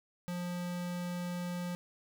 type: tone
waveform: square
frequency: 176.7 Hz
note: F3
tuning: 21 cents sharp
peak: -36 dBFS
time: 0.28-1.75 s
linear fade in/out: 0 ms
effects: none